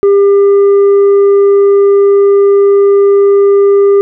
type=tone with tanh clipping; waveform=triangle; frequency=399.9 Hz; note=G4; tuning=35 cents sharp; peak=-4 dBFS; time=0.03-4.01 s; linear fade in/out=0 ms; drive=8 dB; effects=none